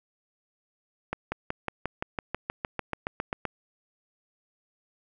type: accelerating click train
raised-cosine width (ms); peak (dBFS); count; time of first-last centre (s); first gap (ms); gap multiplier
0.5; -14; 16; 1.13-3.453; 190; 0.97
effects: none